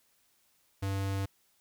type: tone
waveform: square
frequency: 97.7 Hz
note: G2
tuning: 5 cents flat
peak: -31 dBFS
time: 0.82-1.26 s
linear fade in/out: 10 ms
effects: white hiss -70 dBFS RMS until 1.6 s